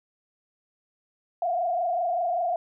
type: tone with frequency modulation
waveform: sine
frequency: 698.5 Hz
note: F5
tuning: in tune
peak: -23 dBFS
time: 1.42-2.56 s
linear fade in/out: 2 ms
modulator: 25.2 Hz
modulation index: 1.4
effects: none